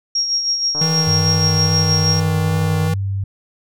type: tone with tremolo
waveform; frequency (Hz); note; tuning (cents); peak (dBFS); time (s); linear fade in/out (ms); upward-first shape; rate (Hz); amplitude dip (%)
sine; 5588; F8; 0; -14; 0.15-2.2; 5; sine; 6.3; 50
type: click train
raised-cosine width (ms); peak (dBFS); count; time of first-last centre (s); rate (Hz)
1; -18; 318; 0.75-2.878; 149
type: tone with vibrato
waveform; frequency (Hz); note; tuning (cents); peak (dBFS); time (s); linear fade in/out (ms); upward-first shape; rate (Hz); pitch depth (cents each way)
square; 160; D#3; +49; -18; 0.81-2.94; 5; triangle; 2.4; 15
type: tone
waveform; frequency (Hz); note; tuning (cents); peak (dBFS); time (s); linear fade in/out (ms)
sine; 98; G2; 0; -18; 1.07-3.24; 5
effects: none